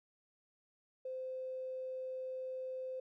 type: tone with tanh clipping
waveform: triangle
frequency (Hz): 517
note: C5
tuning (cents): -21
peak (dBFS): -39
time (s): 1.05-3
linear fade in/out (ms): 5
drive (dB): 3
effects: none